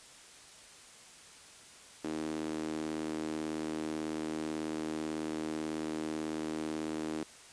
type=tone with high-pass filter; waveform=sawtooth; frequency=78.2 Hz; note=D#2; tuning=9 cents sharp; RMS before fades=-37 dBFS; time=2.04-7.23 s; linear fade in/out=0 ms; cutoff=300 Hz; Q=3.7; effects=white hiss -54 dBFS RMS until 7.52 s + resampled to 22050 Hz